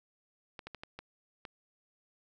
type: clicks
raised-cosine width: 0.3 ms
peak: -27 dBFS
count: 6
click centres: 0.592 / 0.67 / 0.747 / 0.835 / 0.99 / 1.452 s
effects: none